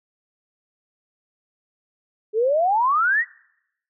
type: exponential sweep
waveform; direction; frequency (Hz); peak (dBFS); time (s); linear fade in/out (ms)
sine; up; 415.3 to 1993; -16; 2.33-3.25; 50
effects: noise-tail reverb RT60 0.8 s tail -24 dB re dry